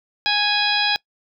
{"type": "harmonic tone with a mistuned harmonic", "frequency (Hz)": 830, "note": "G#5", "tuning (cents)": -1, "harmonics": [1, 2, 3, 4, 5, 6], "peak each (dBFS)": [-24, -24, -24, -24, -24, -24], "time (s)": [0.26, 0.96], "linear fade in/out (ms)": 0, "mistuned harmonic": 5, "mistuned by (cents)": -67, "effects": ["noise-tail reverb RT60 0.1 s tail -23 dB re dry"]}